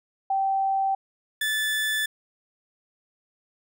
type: tone pair in turn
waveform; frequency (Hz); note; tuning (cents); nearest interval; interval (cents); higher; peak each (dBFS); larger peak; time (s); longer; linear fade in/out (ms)
sine / 30% pulse; 777 / 1744.3; G5 / A6; -16 / -16; octave + major second; 1400; second; -21; neither; 0.3-0.95 / 1.41-2.06; neither; 5
effects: none